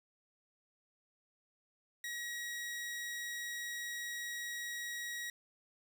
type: tone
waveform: sawtooth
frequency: 1905 Hz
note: A#6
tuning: 37 cents sharp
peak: -36 dBFS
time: 2.04-5.3 s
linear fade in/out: 2 ms
effects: none